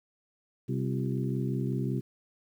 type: harmonic tone with a mistuned harmonic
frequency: 65.41 Hz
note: C2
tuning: in tune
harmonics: 2 / 3 / 4 / 5 / 6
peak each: -30 / -34 / -36 / -38 / -40 dBFS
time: 0.68-2.01 s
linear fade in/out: 20 ms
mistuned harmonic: 5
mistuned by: +84 cents
effects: 10-bit